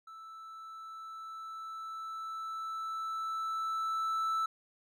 triangle tone with level ramp, 1318.5 Hz, E6, in tune, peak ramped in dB -45 to -27 dBFS, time 0.07-4.46 s, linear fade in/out 5 ms, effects none

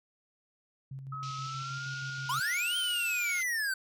sine tone with tremolo, 134.6 Hz, C3, 49 cents sharp, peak -38 dBFS, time 0.91-2.4 s, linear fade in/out 5 ms, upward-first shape square, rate 6.3 Hz, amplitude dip 35%
sine tone with pitch glide, 1279 to 1427.4 Hz, D#6 to F6, +47 to +37 cents, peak -37 dBFS, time 1.12-3.41 s, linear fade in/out 5 ms, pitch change +190 cents, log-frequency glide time 1.37-1.87 s
white band-pass noise, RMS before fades -47 dBFS, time 1.23-3.43 s, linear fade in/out 0 ms, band 2300 to 6100 Hz, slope 48 dB/octave
square linear two-way sweep, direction up then down, 932.3 to 3159 to 1509 Hz, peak -30 dBFS, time 2.29-3.74 s, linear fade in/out 5 ms, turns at 2.77 s
effects none

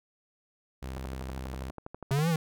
sawtooth tone, 65.41 Hz, C2, in tune, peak -32 dBFS, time 0.82-1.71 s, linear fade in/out 10 ms
click train, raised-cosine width 1 ms, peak -26 dBFS, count 16, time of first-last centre 0.97-2.19 s, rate 12.3 Hz
square exponential two-way sweep, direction up then down, 131.2 to 172.3 to 153.5 Hz, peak -25 dBFS, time 2.11-2.36 s, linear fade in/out 2 ms, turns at 2.29 s
effects none

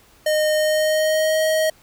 square tone with pitch glide, 614 to 630.5 Hz, D#5 to D#5, -23 to +23 cents, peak -17 dBFS, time 0.26-1.7 s, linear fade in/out 5 ms, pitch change +46 cents, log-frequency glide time 0.54-1.41 s, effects pink hiss -53 dBFS RMS until 1.82 s

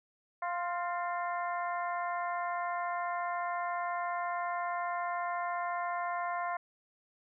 harmonic tone with a mistuned harmonic, 349.2 Hz, F4, in tune, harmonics 2 / 3 / 4 / 5 / 6, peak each -35 / -36 / -42 / -44 / -47 dBFS, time 0.42-6.57 s, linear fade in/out 5 ms, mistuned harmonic 5, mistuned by +42 cents, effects none

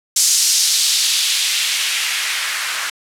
blue noise with band-pass filter sweep, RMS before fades -17 dBFS, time 0.16-2.9 s, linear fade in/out 5 ms, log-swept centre 6200 to 1500 Hz, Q 1.5, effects low-pass 12000 Hz 12 dB/octave

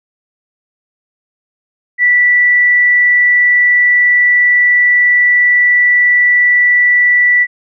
sine tone, 1963 Hz, B6, 11 cents flat, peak -6 dBFS, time 1.98-7.47 s, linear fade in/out 50 ms, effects none

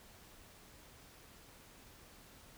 silence, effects pink hiss -59 dBFS RMS until 2.57 s

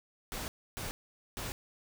pink noise bursts at uneven times, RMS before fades -39 dBFS, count 3, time 0.32-0.48 / 0.77-0.91 / 1.37-1.52 s, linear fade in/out 0 ms, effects none

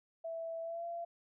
sine tone with pitch glide, 659.3 to 682.2 Hz, E5 to F5, 0 to -41 cents, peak -38 dBFS, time 0.24-1.05 s, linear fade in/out 10 ms, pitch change +59 cents, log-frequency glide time 0.62-0.85 s, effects none

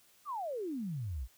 sine exponential sweep, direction down, 1254 to 54 Hz, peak -35 dBFS, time 0.25-1.28 s, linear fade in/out 50 ms, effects white hiss -65 dBFS RMS until 1.37 s

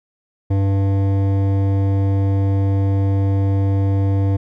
sine tone with hard clipping, 98 Hz, G2, in tune, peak -16 dBFS, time 0.5-4.37 s, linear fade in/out 10 ms, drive 13 dB, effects none

